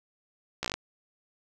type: slowing click train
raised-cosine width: 0.2 ms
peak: -13 dBFS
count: 7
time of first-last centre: 0.63-0.74 s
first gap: 15 ms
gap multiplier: 1.08
effects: none